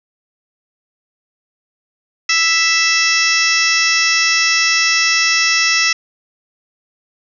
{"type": "harmonic tone with a mistuned harmonic", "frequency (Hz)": 660, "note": "E5", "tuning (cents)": 2, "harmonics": [2, 3, 4, 5, 6, 7, 8, 9, 10], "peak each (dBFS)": [-23, -17, -17, -26, -25, -27, -17, -22, -28], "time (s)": [2.29, 5.93], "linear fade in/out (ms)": 5, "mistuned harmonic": 9, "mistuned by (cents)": -38, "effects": []}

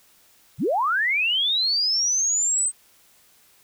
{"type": "linear sweep", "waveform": "sine", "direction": "up", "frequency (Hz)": [86.2, 8300], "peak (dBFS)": -19, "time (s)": [0.58, 2.72], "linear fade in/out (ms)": 50, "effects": ["white hiss -57 dBFS RMS until 3.63 s"]}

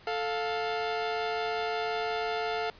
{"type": "tone pair together", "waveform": "sawtooth", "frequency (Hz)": [440, 702.9], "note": ["A4", "F5"], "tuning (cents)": [0, 11], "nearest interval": "minor sixth", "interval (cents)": 811, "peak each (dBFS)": [-28, -28], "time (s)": [0.07, 2.7], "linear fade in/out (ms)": 2, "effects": ["pink hiss -54 dBFS RMS until 2.79 s", "resampled to 11025 Hz"]}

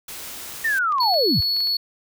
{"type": "noise", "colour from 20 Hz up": "white", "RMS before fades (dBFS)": -35, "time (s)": [0.08, 0.79], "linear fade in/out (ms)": 5}
{"type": "linear sweep", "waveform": "sine", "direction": "down", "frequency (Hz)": [1864, 61.8], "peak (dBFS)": -18, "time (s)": [0.64, 1.41], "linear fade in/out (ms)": 10}
{"type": "clicks", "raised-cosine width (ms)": 0.2, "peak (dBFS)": -23, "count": 8, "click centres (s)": [0.923, 0.984, 1.033, 1.141, 1.424, 1.566, 1.605, 1.672]}
{"type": "tone", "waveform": "triangle", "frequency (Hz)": 4395, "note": "C#8", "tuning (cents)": -16, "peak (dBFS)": -18, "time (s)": [1, 1.77], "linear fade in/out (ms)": 5}
{"effects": []}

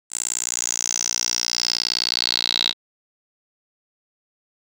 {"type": "tone with band-pass filter sweep", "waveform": "10% pulse", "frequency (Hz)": 59.4, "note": "A#1", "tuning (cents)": 33, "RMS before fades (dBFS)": -24, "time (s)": [0.1, 2.74], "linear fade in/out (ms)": 50, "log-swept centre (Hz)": [7900, 3800], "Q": 8.6, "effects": []}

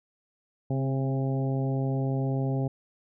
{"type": "harmonic tone with a mistuned harmonic", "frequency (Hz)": 134.5, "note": "C3", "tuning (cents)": 48, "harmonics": [1, 2, 3, 4, 5, 6], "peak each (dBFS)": [-26, -32, -36, -38, -40, -42], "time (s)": [0.7, 2.68], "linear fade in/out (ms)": 5, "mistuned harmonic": 2, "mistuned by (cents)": -23, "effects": []}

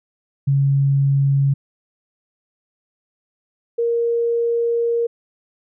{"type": "tone pair in turn", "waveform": "sine", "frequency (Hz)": [138.59, 467.9], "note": ["C#3", "A#4"], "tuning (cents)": [0, 6], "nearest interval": "octave + major sixth", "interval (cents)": 2106, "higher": "second", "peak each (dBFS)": [-13, -16], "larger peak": "first", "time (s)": [[0.47, 1.54], [3.78, 5.07]], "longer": "second", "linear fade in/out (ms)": 10, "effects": []}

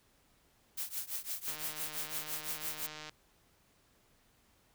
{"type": "noise with tremolo", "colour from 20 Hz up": "blue", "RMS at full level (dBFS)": -36, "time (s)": [0.77, 2.87], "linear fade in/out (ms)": 10, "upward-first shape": "triangle", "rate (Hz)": 5.9, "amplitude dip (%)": 95}
{"type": "click train", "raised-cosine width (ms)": 0.2, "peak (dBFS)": -28, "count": 248, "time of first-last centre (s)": [1.48, 3.094], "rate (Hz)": 153}
{"effects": ["pink hiss -69 dBFS RMS until 4.74 s"]}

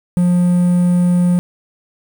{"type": "tone with quantisation", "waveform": "triangle", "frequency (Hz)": 177.2, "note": "F3", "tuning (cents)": 25, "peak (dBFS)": -8, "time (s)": [0.17, 1.39], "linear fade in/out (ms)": 0, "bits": 6, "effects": []}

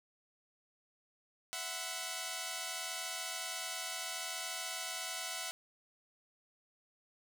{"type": "chord", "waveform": "5% pulse", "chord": "E suspended second", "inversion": "none", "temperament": "equal with one note detuned", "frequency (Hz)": [659.3, 740, 1013.8], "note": ["E5", "F#5", "B5"], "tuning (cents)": [0, 0, 45], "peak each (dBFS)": [-32, -30, -34], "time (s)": [1.53, 5.51], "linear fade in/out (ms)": 0, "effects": []}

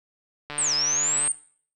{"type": "click train", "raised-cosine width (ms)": 0.3, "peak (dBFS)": -18, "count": 115, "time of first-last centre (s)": [0.5, 1.276], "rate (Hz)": 147}
{"type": "linear two-way sweep", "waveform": "sine", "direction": "down then up", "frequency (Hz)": [8870, 4959, 8870], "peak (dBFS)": -21, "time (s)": [0.58, 1.32], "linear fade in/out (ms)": 2, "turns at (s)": 0.74}
{"effects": ["noise-tail reverb RT60 0.5 s tail -18 dB re dry"]}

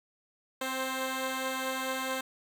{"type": "tone pair together", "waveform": "10% pulse", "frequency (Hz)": [261.2, 527], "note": ["C4", "C5"], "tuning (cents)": [-3, 12], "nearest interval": "octave", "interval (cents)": 1215, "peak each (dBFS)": -26, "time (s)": [0.61, 2.21], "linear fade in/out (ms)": 5, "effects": []}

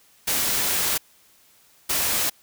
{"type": "noise bursts at uneven times", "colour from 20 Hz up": "white", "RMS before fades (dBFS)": -23, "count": 2, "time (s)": [[0.27, 0.98], [1.89, 2.3]], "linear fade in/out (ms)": 10, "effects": ["white hiss -57 dBFS RMS until 2.42 s"]}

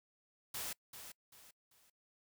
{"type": "noise with echo", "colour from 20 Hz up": "white", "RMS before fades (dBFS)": -42, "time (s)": [0.54, 0.73], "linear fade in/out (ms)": 5, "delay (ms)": 390, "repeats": 3, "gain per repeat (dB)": -9, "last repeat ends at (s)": 1.9, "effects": ["noise-tail reverb RT60 0.1 s tail -24 dB re dry"]}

